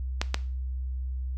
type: clicks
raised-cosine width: 0.2 ms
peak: -8 dBFS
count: 2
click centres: 0.215 / 0.344 s
effects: noise-tail reverb RT60 0.4 s tail -17 dB re dry + added 64 Hz sine -29 dBFS peak until 1.37 s